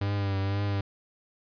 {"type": "tone with vibrato", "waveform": "45% pulse", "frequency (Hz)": 99.3, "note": "G2", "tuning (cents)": 23, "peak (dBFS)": -26, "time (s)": [0.01, 0.81], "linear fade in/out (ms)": 5, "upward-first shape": "triangle", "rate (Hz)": 2, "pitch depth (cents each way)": 43, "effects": ["resampled to 11025 Hz", "11-bit"]}